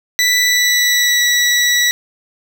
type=tone with pitch glide; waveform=20% pulse; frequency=1975.5 to 1947.2 Hz; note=B6 to B6; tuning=0 to -25 cents; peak=-6 dBFS; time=0.19-1.91 s; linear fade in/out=0 ms; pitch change=-25 cents; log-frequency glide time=0.41-1.23 s; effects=none